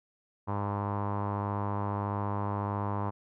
sawtooth tone with low-pass filter, 101.6 Hz, G#2, 38 cents flat, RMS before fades -32 dBFS, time 0.47-3.11 s, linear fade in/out 20 ms, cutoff 1000 Hz, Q 4.7, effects none

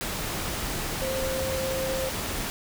sine tone in noise, 527 Hz, C5, 12 cents sharp, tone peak -28 dBFS, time 1.02-2.09 s, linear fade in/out 0 ms, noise pink, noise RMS -31 dBFS, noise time 0.01-2.5 s, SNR 0 dB, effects none

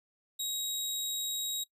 20% pulse tone, 3807 Hz, A#7, 36 cents sharp, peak -27 dBFS, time 0.39-1.64 s, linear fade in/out 10 ms, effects noise-tail reverb RT60 0.1 s tail -19 dB re dry

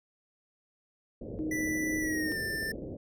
white low-pass noise, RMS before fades -40 dBFS, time 1.21-2.97 s, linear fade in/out 5 ms, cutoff 550 Hz, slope 48 dB/octave
sine tone, 311.1 Hz, D#4, in tune, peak -31 dBFS, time 1.39-2.32 s, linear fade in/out 0 ms
square tone with pitch glide, 1975.5 to 1780.4 Hz, B6 to A6, 0 to +20 cents, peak -33 dBFS, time 1.51-2.72 s, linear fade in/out 5 ms, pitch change -180 cents, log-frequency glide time 1.99-2.39 s
effects none

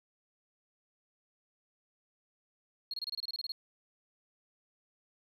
sine tone bursts, 4282 Hz, C8, 39 cents sharp, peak -33 dBFS, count 12, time 2.91-3.52 s, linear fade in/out 2 ms, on 27 ms, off 26 ms, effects tanh soft clip ceiling -32 dBFS

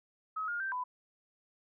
sine tone with pitch steps, 1277 / 1419 / 1564 / 999 Hz, D#6 / F6 / G6 / B5, +45 / +27 / -4 / +20 cents, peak -33 dBFS, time 0.36-0.84 s, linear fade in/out 10 ms, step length 120 ms, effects none

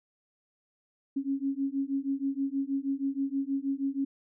sine beating tone pair, 271.2 / 277.5 Hz, C#4 / C#4, -38 / +2 cents, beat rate 6.3 Hz, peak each -31 dBFS, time 1.16-4.05 s, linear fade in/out 10 ms, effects none

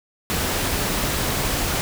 pink noise, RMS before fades -23 dBFS, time 0.3-1.81 s, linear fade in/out 0 ms, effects none

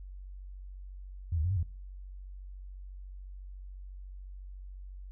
sine tone with pitch steps, 84.5 / 75.3 / 89.9 / 98.5 / 83.1 Hz, E2 / D2 / F#2 / G2 / E2, +43 / +44 / -49 / +9 / +15 cents, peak -27 dBFS, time 1.32-1.63 s, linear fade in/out 5 ms, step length 62 ms, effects noise-tail reverb RT60 0.4 s tail -21 dB re dry + added 47 Hz sine -42 dBFS peak until 5.11 s

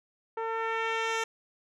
10% pulse tone with low-pass filter sweep, 450.9 Hz, A4, 42 cents sharp, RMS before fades -31 dBFS, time 0.37-1.24 s, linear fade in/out 5 ms, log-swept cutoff 910 to 6900 Hz, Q 0.92, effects none

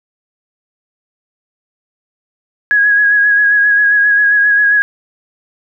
sine tone with vibrato, 1661.2 Hz, G#6, in tune, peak -7 dBFS, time 2.71-4.82 s, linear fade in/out 0 ms, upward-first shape sine, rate 7.5 Hz, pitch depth 29 cents each way, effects none

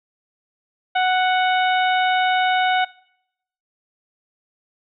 harmonic tone, 740 Hz, F#5, in tune, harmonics 1 / 2 / 3 / 4 / 5, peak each -17 / -23 / -27 / -29 / -31 dBFS, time 0.95-2.85 s, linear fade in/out 10 ms, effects noise-tail reverb RT60 0.8 s tail -23 dB re dry

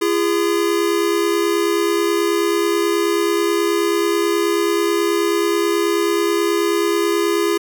square tone pair together, 340.1 / 409.4 Hz, F4 / G#4, -46 / -25 cents, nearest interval minor third, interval 321 cents, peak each -19 dBFS, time 0.01-7.58 s, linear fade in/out 10 ms, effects none

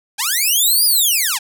5% pulse linear two-way sweep, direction up then down, 755 to 4978 to 755 Hz, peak -5 dBFS, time 0.18-1.39 s, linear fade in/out 20 ms, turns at 0.85 s, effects none

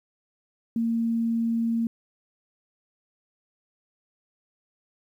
sine tone, 229.8 Hz, A#3, 25 cents flat, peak -22 dBFS, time 0.76-1.87 s, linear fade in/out 2 ms, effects 10-bit

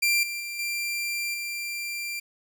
sawtooth tone with level steps, 2370 Hz, D7, 15 cents sharp, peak -17 / -27 / -29 / -24 / -27 dBFS, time 0.02-2.2 s, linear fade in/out 10 ms, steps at 0.23 / 0.4 / 0.59 / 1.34 s, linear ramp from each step 2 ms, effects 9-bit

